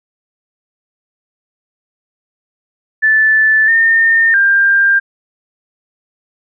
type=tone with pitch steps; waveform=sine; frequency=1752 / 1819 / 1594 Hz; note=A6 / A#6 / G6; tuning=-8 / -43 / +28 cents; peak=-7 dBFS; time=3.02-5 s; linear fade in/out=20 ms; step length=660 ms; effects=none